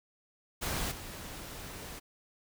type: noise with level steps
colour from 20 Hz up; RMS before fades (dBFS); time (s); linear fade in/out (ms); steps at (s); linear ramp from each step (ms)
pink; -34 / -44; 0.61-2; 20; 0.91; 10
effects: none